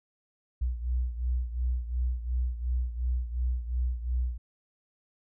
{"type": "beating tone pair", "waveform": "sine", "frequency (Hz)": [60.8, 63.6], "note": ["B1", "C2"], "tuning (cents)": [-26, -48], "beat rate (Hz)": 2.8, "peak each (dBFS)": [-28, -33], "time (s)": [0.61, 4.38], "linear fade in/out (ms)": 10, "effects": []}